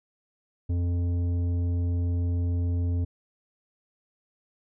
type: tone with tanh clipping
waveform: sine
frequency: 87.31 Hz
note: F2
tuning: in tune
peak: -25 dBFS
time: 0.69-3.05 s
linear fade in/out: 10 ms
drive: 10 dB
effects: none